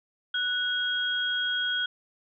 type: tone pair together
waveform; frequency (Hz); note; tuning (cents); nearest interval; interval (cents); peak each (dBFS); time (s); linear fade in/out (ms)
sine; 1480 / 3274; F#6 / G#7; 0 / -25; octave + major second; 1375; -28; 0.34-1.86; 5
effects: none